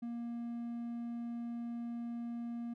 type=tone; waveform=triangle; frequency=235.6 Hz; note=A#3; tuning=19 cents sharp; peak=-36 dBFS; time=0.02-2.74 s; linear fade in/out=10 ms; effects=none